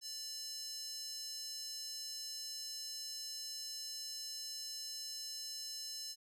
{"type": "tone with high-pass filter", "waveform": "square", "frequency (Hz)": 586, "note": "D5", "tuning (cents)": -4, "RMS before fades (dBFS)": -45, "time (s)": [0.01, 6.16], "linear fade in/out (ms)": 50, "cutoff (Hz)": 5200, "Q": 4.4, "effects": []}